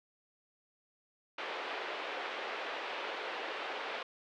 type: band-pass noise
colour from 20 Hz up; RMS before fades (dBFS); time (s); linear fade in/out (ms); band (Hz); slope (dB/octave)
pink; -40; 1.38-4.03; 5; 420 to 3400; 24
effects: none